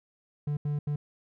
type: tone bursts at uneven times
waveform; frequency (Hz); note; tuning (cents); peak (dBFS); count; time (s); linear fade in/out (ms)
triangle; 146.83; D3; 0; -25; 3; 0.47-0.57 / 0.65-0.79 / 0.87-0.96; 5
effects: none